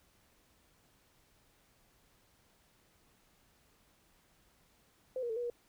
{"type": "tone with pitch steps", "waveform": "sine", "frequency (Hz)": [514, 476.3, 444.6, 484.1, 478.2], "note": ["C5", "A#4", "A4", "B4", "A#4"], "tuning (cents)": [-31, 37, 18, -35, 44], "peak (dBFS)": -34, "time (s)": [5.16, 5.5], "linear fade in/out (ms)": 2, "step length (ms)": 68, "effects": ["pink hiss -69 dBFS RMS until 5.68 s"]}